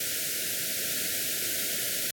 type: band-stop noise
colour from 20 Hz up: white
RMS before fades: -30 dBFS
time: 0-2.11 s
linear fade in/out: 5 ms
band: 680 to 1400 Hz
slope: 96 dB/octave
effects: high-pass 100 Hz 12 dB/octave + AAC 64 kbps